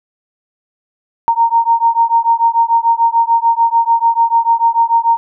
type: beating tone pair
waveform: sine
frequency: 921 / 927.8 Hz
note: A#5 / A#5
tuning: -21 / -8 cents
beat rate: 6.8 Hz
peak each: -12 dBFS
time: 1.28-5.17 s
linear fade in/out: 0 ms
effects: none